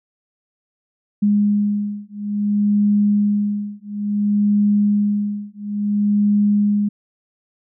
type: beating tone pair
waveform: sine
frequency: 205.7 / 206.28 Hz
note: G#3 / G#3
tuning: -16 / -11 cents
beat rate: 0.58 Hz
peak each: -18 dBFS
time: 1.22-6.89 s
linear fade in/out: 10 ms
effects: none